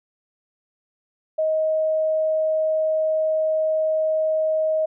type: tone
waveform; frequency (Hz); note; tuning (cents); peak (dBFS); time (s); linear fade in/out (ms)
sine; 629; D#5; +19; -18; 1.38-4.86; 10
effects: none